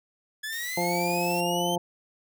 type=linear sweep; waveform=sawtooth; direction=up; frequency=1699 to 3136 Hz; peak=-28 dBFS; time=0.43-1.76 s; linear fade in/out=10 ms
type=noise; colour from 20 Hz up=blue; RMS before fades=-40 dBFS; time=0.52-1.41 s; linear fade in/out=5 ms
type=harmonic tone; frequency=174.61 Hz; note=F3; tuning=in tune; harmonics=1 / 2 / 3 / 4 / 5; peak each=-31 / -31 / -31 / -31 / -31 dBFS; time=0.77-1.78 s; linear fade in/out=5 ms
effects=none